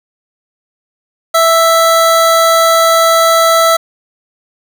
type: tone pair together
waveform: square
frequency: 659.3 / 1318.6 Hz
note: E5 / E6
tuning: 0 / 0 cents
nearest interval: octave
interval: 1200 cents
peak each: -10 dBFS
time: 1.34-3.77 s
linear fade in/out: 10 ms
effects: none